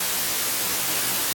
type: noise with comb filter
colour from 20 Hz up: white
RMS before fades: -24 dBFS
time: 0-1.33 s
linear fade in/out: 5 ms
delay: 16 ms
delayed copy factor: +0.8
effects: high-pass 100 Hz 12 dB/octave + AAC 64 kbps